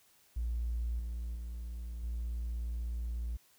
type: tone with level steps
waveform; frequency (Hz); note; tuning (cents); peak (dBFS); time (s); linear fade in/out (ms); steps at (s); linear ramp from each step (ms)
triangle; 58.27; A#1; 0; -28 / -33 / -36 / -31; 0.36-3.37; 10; 0.99 / 1.35 / 2.03; 5
effects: tanh soft clip ceiling -29 dBFS + white hiss -66 dBFS RMS until 3.58 s